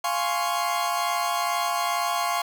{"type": "chord", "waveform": "40% pulse", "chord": "Db major seventh", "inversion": "first", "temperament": "equal", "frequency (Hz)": [698.5, 830.6, 1046.5, 1108.7], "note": ["F5", "Ab5", "C6", "Db6"], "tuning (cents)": [0, 0, 0, 0], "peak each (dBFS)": [-27, -30, -29, -28], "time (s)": [0.04, 2.42], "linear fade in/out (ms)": 5, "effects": ["8-bit"]}